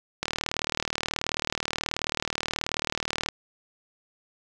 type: click train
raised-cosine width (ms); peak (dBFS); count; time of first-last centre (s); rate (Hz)
0.2; -9; 119; 0.23-3.287; 38.6
effects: none

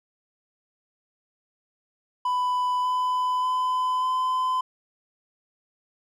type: tone with pitch steps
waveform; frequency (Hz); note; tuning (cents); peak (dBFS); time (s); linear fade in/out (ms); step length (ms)
triangle; 996 / 1004.1 / 1012.2 / 1020.5; B5 / B5 / B5 / C6; +14 / +28 / +42 / -44; -20; 2.25-4.61; 5; 590
effects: none

